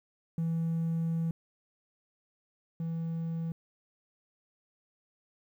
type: tone pair in turn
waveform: triangle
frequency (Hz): 164.81 / 164.81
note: E3 / E3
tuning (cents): 0 / 0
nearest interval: unison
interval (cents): 0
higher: neither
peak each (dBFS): -25 / -29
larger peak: first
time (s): 0.38-1.31 / 2.8-3.52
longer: first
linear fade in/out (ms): 2
effects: tanh soft clip ceiling -23 dBFS + 11-bit